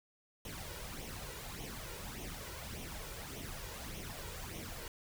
pink noise with flanger, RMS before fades -45 dBFS, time 0.45-4.88 s, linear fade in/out 2 ms, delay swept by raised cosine 0.32 to 2.12 ms, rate 1.7 Hz, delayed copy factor +0.6, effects none

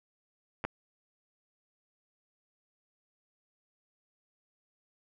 clicks, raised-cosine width 0.5 ms, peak -22 / -16 dBFS, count 2, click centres 0.641 / 0.65 s, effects none

